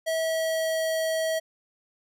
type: tone with pitch glide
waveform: square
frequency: 647 to 642.9 Hz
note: E5 to E5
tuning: -32 to -43 cents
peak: -25 dBFS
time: 0.06-1.4 s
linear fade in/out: 20 ms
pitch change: -11 cents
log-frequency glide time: 0.19-0.79 s
effects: none